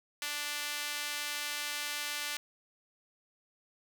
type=tone with high-pass filter; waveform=sawtooth; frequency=293.7 Hz; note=D4; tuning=in tune; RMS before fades=-37 dBFS; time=0.22-2.37 s; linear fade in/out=2 ms; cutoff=2100 Hz; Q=0.86; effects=none